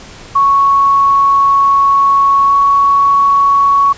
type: tone with pitch glide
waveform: sine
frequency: 1108.7 to 1116.4 Hz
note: C#6 to C#6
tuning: 0 to +12 cents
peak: -6 dBFS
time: 0.35-3.93 s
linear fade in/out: 10 ms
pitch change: +12 cents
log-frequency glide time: 2.46-2.52 s
effects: pink hiss -34 dBFS RMS until 3.97 s + resampled to 16000 Hz